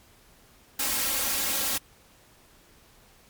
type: noise with comb filter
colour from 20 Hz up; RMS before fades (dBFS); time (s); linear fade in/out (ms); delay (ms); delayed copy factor
white; -27; 0.79-1.78; 5; 3.7; +1
effects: pink hiss -57 dBFS RMS until 3.29 s + MP3 96 kbps